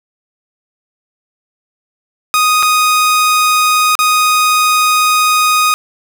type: tone with dropouts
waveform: sawtooth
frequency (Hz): 1244.5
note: D#6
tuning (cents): 0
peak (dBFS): -5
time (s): 2.34-5.74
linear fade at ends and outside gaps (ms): 0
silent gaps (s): 2.626-2.63 / 3.953-3.99
effects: none